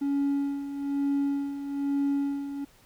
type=tone with tremolo; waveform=triangle; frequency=280.8 Hz; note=C#4; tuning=22 cents sharp; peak=-20 dBFS; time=0.01-2.65 s; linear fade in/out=10 ms; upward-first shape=sine; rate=1.1 Hz; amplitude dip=70%; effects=tanh soft clip ceiling -18 dBFS + pink hiss -59 dBFS RMS until 2.85 s